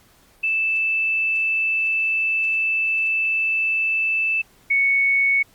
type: tone pair in turn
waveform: sine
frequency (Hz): 2638 / 2218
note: E7 / C#7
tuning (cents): +1 / 0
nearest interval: minor third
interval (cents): 301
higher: first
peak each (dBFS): -18 / -15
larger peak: second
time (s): 0.43-4.42 / 4.7-5.43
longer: first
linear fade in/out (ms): 10
effects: pink hiss -55 dBFS RMS until 5.54 s + Opus 48 kbps